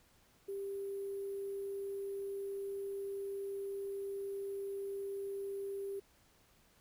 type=tone with sample-and-hold; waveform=sine; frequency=395.4 Hz; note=G4; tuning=15 cents sharp; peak=-38 dBFS; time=0.48-6 s; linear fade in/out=10 ms; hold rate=11025 Hz; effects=pink hiss -68 dBFS RMS until 6.8 s